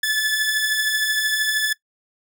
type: beating tone pair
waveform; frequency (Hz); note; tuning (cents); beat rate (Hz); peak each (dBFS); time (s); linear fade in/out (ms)
sawtooth; 1721 / 1734; A6 / A6; -39 / -26; 13; -22 / -16; 0.03-1.73; 5
effects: noise-tail reverb RT60 0.1 s tail -20 dB re dry